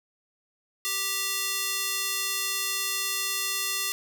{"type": "tone with high-pass filter", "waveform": "square", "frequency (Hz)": 392, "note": "G4", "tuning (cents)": 0, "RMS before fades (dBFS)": -29, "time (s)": [0.85, 3.92], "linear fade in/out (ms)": 0, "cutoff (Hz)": 2800, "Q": 0.55, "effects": []}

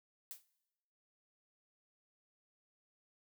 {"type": "noise with exponential decay", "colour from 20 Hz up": "blue", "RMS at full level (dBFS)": -43, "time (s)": [0.31, 0.45], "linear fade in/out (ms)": 0, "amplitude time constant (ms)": 30, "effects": ["noise-tail reverb RT60 1.0 s tail -21 dB re dry"]}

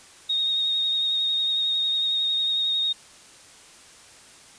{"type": "tone with vibrato", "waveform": "sine", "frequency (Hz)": 3724, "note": "A#7", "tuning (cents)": -2, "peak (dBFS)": -21, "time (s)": [0.29, 2.93], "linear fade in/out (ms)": 10, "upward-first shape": "triangle", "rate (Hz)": 11, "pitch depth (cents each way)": 24, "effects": ["white hiss -49 dBFS RMS until 4.58 s", "resampled to 22050 Hz"]}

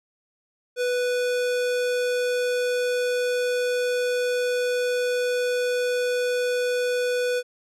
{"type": "tone with low-pass filter", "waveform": "square", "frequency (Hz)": 493.9, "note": "B4", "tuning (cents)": 0, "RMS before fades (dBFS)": -24, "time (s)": [0.76, 7.43], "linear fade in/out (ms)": 50, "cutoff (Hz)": 11000, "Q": 0.55, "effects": []}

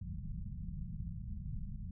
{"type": "low-pass noise", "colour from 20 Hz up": "pink", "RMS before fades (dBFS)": -42, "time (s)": [0.01, 1.91], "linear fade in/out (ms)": 5, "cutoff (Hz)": 210, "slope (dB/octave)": 96, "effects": []}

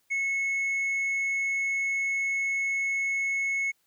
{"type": "tone with tanh clipping", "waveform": "sine", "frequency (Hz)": 2192, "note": "C#7", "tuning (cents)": -20, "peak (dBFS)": -26, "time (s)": [0.1, 3.72], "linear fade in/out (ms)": 20, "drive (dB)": 3, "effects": ["white hiss -71 dBFS RMS until 3.86 s"]}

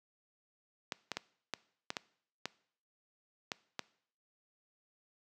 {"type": "clicks", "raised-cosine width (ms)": 0.2, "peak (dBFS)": -18, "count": 9, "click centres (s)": [0.922, 1.117, 1.17, 1.537, 1.904, 1.968, 2.456, 3.518, 3.793], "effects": ["noise-tail reverb RT60 0.6 s tail -21 dB re dry", "high-pass 150 Hz 12 dB/octave"]}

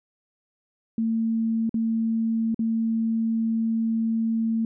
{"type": "tone with dropouts", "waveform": "sine", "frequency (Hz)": 225.5, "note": "A3", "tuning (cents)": 43, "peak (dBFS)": -21, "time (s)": [0.98, 4.65], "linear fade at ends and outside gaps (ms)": 2, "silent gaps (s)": [[1.694, 1.742], [2.545, 2.592]], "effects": []}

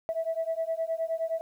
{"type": "beating tone pair", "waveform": "sine", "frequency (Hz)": [649, 658.6], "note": ["E5", "E5"], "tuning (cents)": [-27, -2], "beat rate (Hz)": 9.6, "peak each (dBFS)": -30, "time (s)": [0.09, 1.41], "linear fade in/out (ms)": 0, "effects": ["tanh soft clip ceiling -21 dBFS", "10-bit"]}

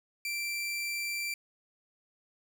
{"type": "tone", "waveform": "sawtooth", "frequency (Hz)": 2349, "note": "D7", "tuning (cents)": 0, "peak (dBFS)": -29, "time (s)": [0.25, 1.34], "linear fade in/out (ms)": 2, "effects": []}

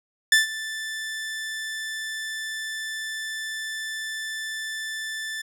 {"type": "tone with ADSR envelope", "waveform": "sawtooth", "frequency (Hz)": 1762, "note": "A6", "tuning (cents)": 2, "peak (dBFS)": -9, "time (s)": [0.32, 5.42], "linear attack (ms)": 3, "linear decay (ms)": 140, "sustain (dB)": -17, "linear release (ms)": 10, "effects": ["low-pass 12000 Hz 12 dB/octave"]}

